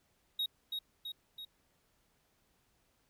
triangle tone with echo, 3778 Hz, A#7, 22 cents sharp, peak -30 dBFS, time 0.39-0.46 s, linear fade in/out 5 ms, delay 330 ms, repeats 3, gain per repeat -4 dB, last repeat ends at 1.45 s, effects pink hiss -74 dBFS RMS until 3.09 s

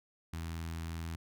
sawtooth tone with notch filter, 82.41 Hz, E2, in tune, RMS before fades -40 dBFS, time 0.33-1.16 s, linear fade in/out 5 ms, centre 520 Hz, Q 0.88, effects none

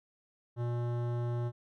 sine tone with hard clipping, 119.9 Hz, A#2, 49 cents sharp, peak -33 dBFS, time 0.56-1.52 s, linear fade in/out 50 ms, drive 16 dB, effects none

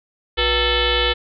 sine tone with frequency modulation, 1760 Hz, A6, in tune, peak -15 dBFS, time 0.37-1.14 s, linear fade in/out 20 ms, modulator 425 Hz, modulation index 4.6, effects none

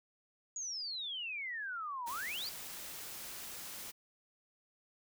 sine exponential two-way sweep, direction down then up, 6870 to 916 to 4922 Hz, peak -38 dBFS, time 0.56-2.49 s, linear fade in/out 2 ms, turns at 2.08 s
white noise, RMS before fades -46 dBFS, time 2.06-3.92 s, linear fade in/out 20 ms
effects none

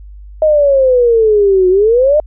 sine exponential two-way sweep, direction down then up, 630 to 361.8 to 623 Hz, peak -6 dBFS, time 0.42-2.2 s, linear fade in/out 2 ms, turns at 1.69 s, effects added 50 Hz sine -30 dBFS peak until 2.26 s

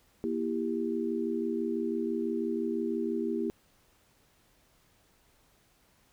sine chord, E diminished, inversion second, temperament just, 237.3 / 329.6 / 395.6 Hz, Bb3 / E4 / G4, +31 / 0 / +16 cents, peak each -33 dBFS, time 0.24-3.5 s, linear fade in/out 0 ms, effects pink hiss -66 dBFS RMS until 6.12 s

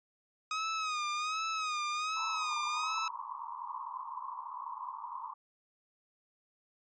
sawtooth tone with vibrato, 1253 Hz, D#6, 12 cents sharp, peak -29 dBFS, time 0.51-3.08 s, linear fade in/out 2 ms, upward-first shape sine, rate 1.3 Hz, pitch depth 77 cents each way
pink band-pass noise, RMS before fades -42 dBFS, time 2.16-5.34 s, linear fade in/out 10 ms, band 930 to 1100 Hz, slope 96 dB/octave
effects resampled to 16000 Hz

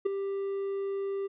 triangle tone with ADSR envelope, 394 Hz, G4, 9 cents sharp, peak -19 dBFS, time 0.05-1.28 s, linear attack 13 ms, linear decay 8 ms, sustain -9 dB, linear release 22 ms, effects resampled to 8000 Hz

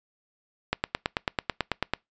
click train, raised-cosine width 0.3 ms, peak -8 dBFS, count 12, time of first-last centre 0.73-1.936 s, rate 9.12 Hz, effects noise-tail reverb RT60 0.2 s tail -26 dB re dry + resampled to 16000 Hz

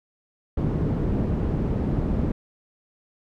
white low-pass noise, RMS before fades -24 dBFS, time 0.57-2.32 s, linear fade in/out 5 ms, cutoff 220 Hz, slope 12 dB/octave, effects none

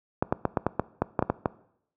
clicks, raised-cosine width 1 ms, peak -8 dBFS, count 11, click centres 0.225 / 0.325 / 0.453 / 0.572 / 0.666 / 0.796 / 1.02 / 1.192 / 1.225 / 1.3 / 1.458 s, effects noise-tail reverb RT60 0.7 s tail -20 dB re dry + high-pass 80 Hz 12 dB/octave

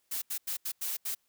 blue noise bursts at uneven times, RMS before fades -34 dBFS, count 6, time 0.11-0.22 / 0.3-0.38 / 0.47-0.57 / 0.65-0.72 / 0.81-0.97 / 1.05-1.15 s, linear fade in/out 10 ms, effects white hiss -74 dBFS RMS until 1.28 s

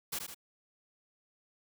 white noise with echo, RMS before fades -36 dBFS, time 0.12-0.19 s, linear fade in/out 10 ms, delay 78 ms, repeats 2, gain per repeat -5 dB, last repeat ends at 0.346 s, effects none

